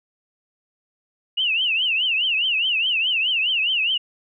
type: tone with vibrato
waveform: sine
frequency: 2820 Hz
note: F7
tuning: 16 cents sharp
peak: -18 dBFS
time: 1.37-3.98 s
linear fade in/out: 10 ms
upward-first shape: triangle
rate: 4.8 Hz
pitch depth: 210 cents each way
effects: none